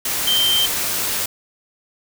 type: tone in noise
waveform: sine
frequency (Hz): 3132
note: G7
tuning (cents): -2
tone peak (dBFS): -15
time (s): 0.27-0.66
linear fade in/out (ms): 5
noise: white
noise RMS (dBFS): -22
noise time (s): 0.05-1.26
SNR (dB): +4
effects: none